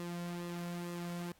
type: tone with flanger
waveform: sawtooth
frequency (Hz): 173.7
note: F3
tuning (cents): -9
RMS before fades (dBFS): -41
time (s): 0-1.32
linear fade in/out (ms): 0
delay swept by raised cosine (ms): 1.3 to 2.5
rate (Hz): 2.2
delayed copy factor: -0.55
effects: pink hiss -68 dBFS RMS until 1.39 s + AAC 64 kbps